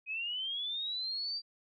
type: linear sweep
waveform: sine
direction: up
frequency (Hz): 2500 to 4719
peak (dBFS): -34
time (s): 0.06-1.42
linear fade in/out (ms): 50
effects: none